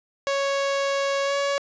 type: tone with pitch glide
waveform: sawtooth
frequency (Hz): 554.4 to 561.5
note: C#5 to C#5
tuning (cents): 0 to +22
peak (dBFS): -18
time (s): 0.27-1.58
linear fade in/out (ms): 0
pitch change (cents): +22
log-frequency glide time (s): 1.24-1.34
effects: resampled to 16000 Hz + 10-bit